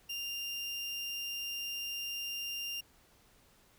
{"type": "tone", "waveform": "30% pulse", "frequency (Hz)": 2794, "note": "F7", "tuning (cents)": 0, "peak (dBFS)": -34, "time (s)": [0.09, 2.81], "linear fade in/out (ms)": 10, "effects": ["pink hiss -65 dBFS RMS until 3.78 s"]}